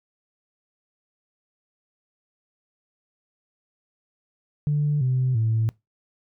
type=tone with pitch steps; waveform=sine; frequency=147.5 / 128.41 / 111.78 Hz; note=D3 / C3 / A2; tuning=+8 / -32 / +28 cents; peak=-18 dBFS; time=4.67-5.69 s; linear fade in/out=0 ms; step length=340 ms; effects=noise-tail reverb RT60 0.2 s tail -24 dB re dry + tanh soft clip ceiling -15 dBFS